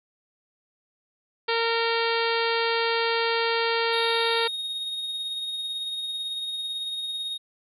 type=harmonic tone; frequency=460 Hz; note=A#4; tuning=23 cents flat; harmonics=1 / 2 / 3 / 4 / 5 / 6 / 7 / 8 / 9 / 10; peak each=-26 / -29 / -31 / -32 / -33 / -34 / -34 / -35 / -36 / -36 dBFS; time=1.48-4.48 s; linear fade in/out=10 ms
type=tone with tremolo; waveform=triangle; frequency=3729 Hz; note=A#7; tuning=in tune; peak=-26 dBFS; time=3.92-7.38 s; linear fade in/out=20 ms; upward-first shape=sine; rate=18 Hz; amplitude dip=30%
effects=resampled to 32000 Hz